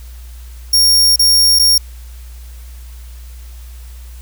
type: tone with dropouts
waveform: sawtooth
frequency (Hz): 5550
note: F8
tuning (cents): -12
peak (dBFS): -5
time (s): 0.73-1.78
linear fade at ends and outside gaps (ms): 5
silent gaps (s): 1.16-1.193 / 1.589-1.595
effects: added 60 Hz sine -30 dBFS peak until 4.21 s + white hiss -45 dBFS RMS until 4.21 s